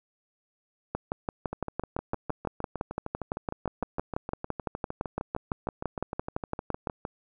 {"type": "two click trains", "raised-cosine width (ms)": 1, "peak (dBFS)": [-19, -15], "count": [37, 36], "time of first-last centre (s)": [[1.53, 7.051], [0.95, 6.872]], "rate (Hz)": [6.52, 5.91], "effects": []}